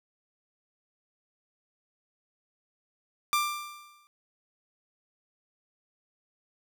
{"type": "tone with exponential decay", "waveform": "sawtooth", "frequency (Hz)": 1185, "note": "D6", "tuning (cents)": 15, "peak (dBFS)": -18, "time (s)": [3.33, 4.07], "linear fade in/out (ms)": 0, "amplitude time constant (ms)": 160, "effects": []}